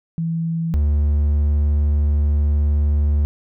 sine / triangle tone pair in turn, 164.81 / 73.41 Hz, E3 / D2, 0 / 0 cents, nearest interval octave + major second, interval 1400 cents, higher first, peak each -19 / -12 dBFS, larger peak second, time 0.18-0.74 / 0.74-3.25 s, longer second, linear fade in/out 0 ms, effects none

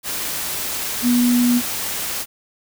sine tone in noise, 243.3 Hz, B3, 26 cents flat, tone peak -13 dBFS, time 1.02-1.62 s, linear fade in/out 50 ms, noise white, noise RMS -25 dBFS, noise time 0.03-2.26 s, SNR +9 dB, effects none

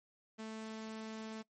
sawtooth tone, 220 Hz, A3, in tune, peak -39 dBFS, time 0.38-1.43 s, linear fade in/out 20 ms, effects noise-tail reverb RT60 0.1 s tail -22 dB re dry + MP3 32 kbps

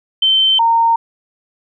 sine tone pair in turn, 3095 / 920.1 Hz, G7 / A#5, -23 / -23 cents, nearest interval octave + major sixth, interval 2100 cents, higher first, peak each -9 dBFS, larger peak neither, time 0.22-0.59 / 0.59-0.96 s, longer neither, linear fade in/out 5 ms, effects none

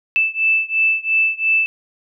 sine beating tone pair, 2637 / 2639.9 Hz, E7 / E7, 0 / +2 cents, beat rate 2.9 Hz, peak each -17 / -18 dBFS, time 0.16-1.66 s, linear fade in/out 0 ms, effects none

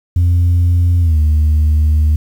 sine tone with pitch glide, 87.31 to 76.45 Hz, F2 to D#2, 0 to -30 cents, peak -6 dBFS, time 0.16-2.16 s, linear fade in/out 5 ms, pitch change -230 cents, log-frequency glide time 1-1.18 s, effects tanh soft clip ceiling -7 dBFS + 7-bit

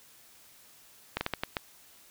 slowing click train, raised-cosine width 0.3 ms, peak -13 dBFS, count 6, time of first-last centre 1.17-1.568 s, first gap 40 ms, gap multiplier 1.35, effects white hiss -57 dBFS RMS until 2.1 s

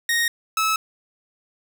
sawtooth tone pair in turn, 1864.7 / 1299.3 Hz, A#6 / E6, 0 / -25 cents, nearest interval tritone, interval 625 cents, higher first, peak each -15 dBFS, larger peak neither, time 0.09-0.28 / 0.57-0.76 s, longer neither, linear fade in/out 2 ms, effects 7-bit

